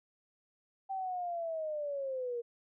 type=linear sweep; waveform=sine; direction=down; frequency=780 to 466.2 Hz; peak=-34 dBFS; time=0.89-2.42 s; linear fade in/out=20 ms; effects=none